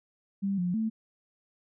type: tone with pitch steps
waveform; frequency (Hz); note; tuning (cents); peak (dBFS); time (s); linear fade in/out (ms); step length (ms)
sine; 197.1 / 177.9 / 221.2; G3 / F3 / A3; +10 / +32 / +9; -26; 0.42-0.9; 20; 160
effects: none